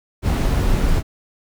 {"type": "noise", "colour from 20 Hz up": "brown", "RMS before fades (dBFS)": -17, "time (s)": [0.22, 1.03], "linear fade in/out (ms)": 50, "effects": []}